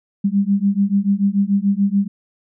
sine beating tone pair, 196 / 202.9 Hz, G3 / G#3, 0 / -40 cents, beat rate 6.9 Hz, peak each -17 dBFS, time 0.24-2.08 s, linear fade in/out 10 ms, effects none

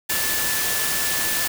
sine tone in noise, 1745 Hz, A6, 15 cents flat, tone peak -29 dBFS, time 0.09-1.48 s, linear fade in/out 10 ms, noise white, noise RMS -23 dBFS, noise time 0.09-1.48 s, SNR -9 dB, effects none

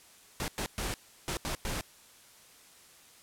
pink noise bursts at uneven times, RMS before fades -34 dBFS, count 6, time 0.4-0.48 / 0.58-0.66 / 0.78-0.94 / 1.28-1.37 / 1.45-1.55 / 1.65-1.81 s, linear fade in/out 0 ms, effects white hiss -57 dBFS RMS until 3.22 s + low-pass 12000 Hz 12 dB/octave

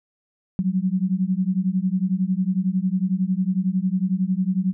sine beating tone pair, 181.2 / 192.2 Hz, F#3 / G3, -36 / -34 cents, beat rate 11 Hz, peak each -22 dBFS, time 0.59-4.73 s, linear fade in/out 0 ms, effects none

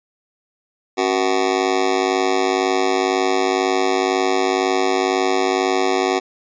25% pulse tone with amplitude modulation, 374.5 Hz, F#4, 21 cents sharp, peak -8 dBFS, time 0.97-6.2 s, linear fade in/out 20 ms, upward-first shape sine, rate 102 Hz, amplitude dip 100%, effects resampled to 16000 Hz

